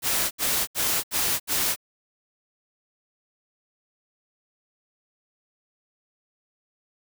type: noise bursts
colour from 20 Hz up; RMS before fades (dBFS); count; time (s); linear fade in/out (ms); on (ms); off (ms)
white; -24; 5; 0.02-1.762; 50; 290; 73
effects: none